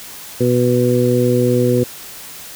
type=harmonic tone; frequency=123.1 Hz; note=B2; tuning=5 cents flat; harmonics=1 / 2 / 3 / 4; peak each=-17 / -17 / -17 / -17 dBFS; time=0.4-1.84 s; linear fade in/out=10 ms; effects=white hiss -34 dBFS RMS until 2.55 s